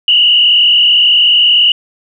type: tone with frequency modulation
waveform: sine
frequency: 2909 Hz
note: F#7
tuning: 30 cents flat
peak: -5 dBFS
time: 0.08-1.72 s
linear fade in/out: 2 ms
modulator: 40.9 Hz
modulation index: 2.4
effects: none